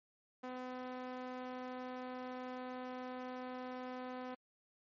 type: tone with band-pass filter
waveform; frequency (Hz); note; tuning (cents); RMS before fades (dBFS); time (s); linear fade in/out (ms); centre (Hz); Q
sawtooth; 253.3; B3; +44; -45; 0.43-4.35; 10; 760; 0.66
effects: MP3 32 kbps